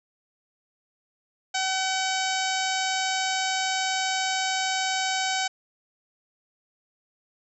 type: harmonic tone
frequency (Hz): 759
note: F#5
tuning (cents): +44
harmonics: 1 / 2 / 3 / 4 / 5 / 6 / 7 / 8 / 9 / 10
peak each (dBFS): -28 / -31 / -33 / -34 / -35 / -36 / -36 / -37 / -38 / -38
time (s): 1.54-5.48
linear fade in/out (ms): 10
effects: none